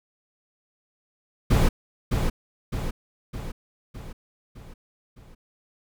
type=noise with echo; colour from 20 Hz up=brown; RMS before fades=-18 dBFS; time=1.5-1.69 s; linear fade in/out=10 ms; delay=610 ms; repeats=6; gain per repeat=-5 dB; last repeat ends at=5.35 s; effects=none